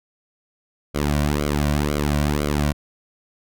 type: tone with flanger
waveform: sawtooth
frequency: 73.42 Hz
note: D2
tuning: in tune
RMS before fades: -21 dBFS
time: 0.94-2.73 s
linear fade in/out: 20 ms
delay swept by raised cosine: 1.1 to 2.4 ms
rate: 2 Hz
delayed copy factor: -0.9
effects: none